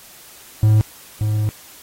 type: tone pair in turn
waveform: triangle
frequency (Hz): 107.8 / 106.68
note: A2 / G#2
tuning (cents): -35 / +47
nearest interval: unison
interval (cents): 18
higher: first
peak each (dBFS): -8 / -14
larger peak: first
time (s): 0.63-0.81 / 1.21-1.49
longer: second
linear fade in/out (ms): 0
effects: white hiss -43 dBFS RMS until 1.82 s + AAC 48 kbps